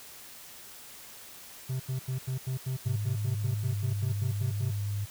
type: tone bursts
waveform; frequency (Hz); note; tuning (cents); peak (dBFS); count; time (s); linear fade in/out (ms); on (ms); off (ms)
triangle; 130; C3; -11; -27; 16; 1.69-4.71; 10; 110; 84
type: tone with pitch glide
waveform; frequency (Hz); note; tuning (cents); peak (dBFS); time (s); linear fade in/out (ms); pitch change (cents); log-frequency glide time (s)
sine; 104.9 to 102.15; G#2 to G#2; +18 to -28; -29; 2.85-5.06; 20; -46; 3.65-3.7
effects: white hiss -48 dBFS RMS until 5.1 s